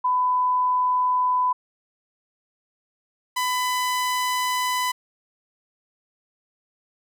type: tone pair in turn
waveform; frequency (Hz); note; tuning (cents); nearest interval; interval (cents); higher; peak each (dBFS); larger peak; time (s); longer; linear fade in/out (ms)
sine / sawtooth; 1001 / 1001; B5 / B5; +23 / +23; unison; 0; neither; -18; neither; 0.04-1.53 / 3.36-4.92; second; 10
effects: none